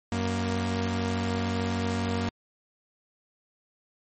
sawtooth tone pair together, 93.1 / 234.6 Hz, F#2 / A#3, +11 / +11 cents, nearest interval octave + major third, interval 1600 cents, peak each -25 dBFS, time 0.12-2.29 s, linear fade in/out 0 ms, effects MP3 32 kbps

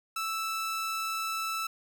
sawtooth tone, 1318.5 Hz, E6, in tune, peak -27 dBFS, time 0.16-1.67 s, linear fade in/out 5 ms, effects none

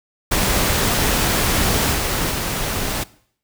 pink noise with level steps, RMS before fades -18 / -21 / -23 dBFS, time 0.31-3.04 s, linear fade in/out 10 ms, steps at 1.93 / 2.3 s, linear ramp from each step 20 ms, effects noise-tail reverb RT60 0.6 s tail -20 dB re dry

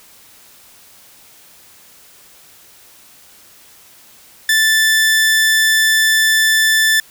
sawtooth tone, 1760 Hz, A6, in tune, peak -7 dBFS, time 4.49-7 s, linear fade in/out 2 ms, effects white hiss -45 dBFS RMS until 7.1 s

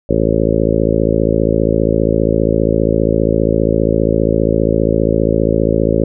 harmonic tone, 55 Hz, A1, in tune, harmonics 1 / 2 / 3 / 4 / 5 / 6 / 7 / 8 / 9 / 10, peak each -20 / -20 / -20 / -20 / -20 / -20 / -20 / -20 / -20 / -20 dBFS, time 0.09-6.04 s, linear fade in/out 5 ms, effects none

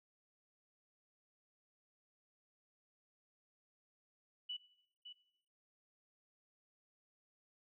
sine tone with echo, 2960 Hz, F#7, in tune, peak -40 dBFS, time 4.49-4.57 s, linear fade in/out 10 ms, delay 560 ms, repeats 1, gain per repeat -9 dB, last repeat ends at 5.13 s, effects noise-tail reverb RT60 0.7 s tail -17 dB re dry

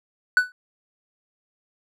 triangle tone with exponential decay, 1489 Hz, F#6, 11 cents sharp, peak -8 dBFS, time 0.37-0.52 s, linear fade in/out 1 ms, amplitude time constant 31 ms, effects none

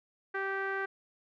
sawtooth tone with low-pass filter, 389.4 Hz, G4, 12 cents flat, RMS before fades -34 dBFS, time 0.34-0.86 s, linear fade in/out 10 ms, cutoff 1700 Hz, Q 7, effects none

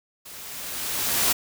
white noise with level ramp, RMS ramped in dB -42 to -20 dBFS, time 0.25-1.33 s, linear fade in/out 10 ms, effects none

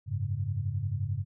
sine chord, F# suspended second, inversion none, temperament equal, 92.5 / 103.83 / 138.59 Hz, F#2 / G#2 / C#3, 0 / 0 / 0 cents, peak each -34 / -31 / -35 dBFS, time 0.06-1.25 s, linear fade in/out 50 ms, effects none

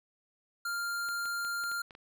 square tone, 1396.9 Hz, F6, in tune, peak -33 dBFS, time 0.65-1.82 s, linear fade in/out 5 ms
clicks, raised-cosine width 0.3 ms, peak -33 dBFS, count 7, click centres 1.088 / 1.256 / 1.449 / 1.638 / 1.716 / 1.908 / 1.951 s
effects none

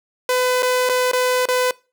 sawtooth tone with dropouts, 503 Hz, B4, 32 cents sharp, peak -12 dBFS, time 0.29-1.71 s, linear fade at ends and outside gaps 2 ms, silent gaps 0.624-0.629 / 0.891-0.895 / 1.115-1.132 / 1.456-1.486 s, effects noise-tail reverb RT60 0.3 s tail -22 dB re dry

